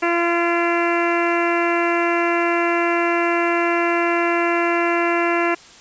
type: harmonic tone with a mistuned harmonic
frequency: 342.5 Hz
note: F4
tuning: 34 cents flat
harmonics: 1 / 2 / 3 / 4 / 5 / 6 / 7 / 8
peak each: -20 / -23 / -25 / -26 / -27 / -28 / -28 / -29 dBFS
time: 0.02-5.55 s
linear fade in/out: 10 ms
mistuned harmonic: 7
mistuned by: -34 cents
effects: white hiss -44 dBFS RMS until 5.8 s + resampled to 16000 Hz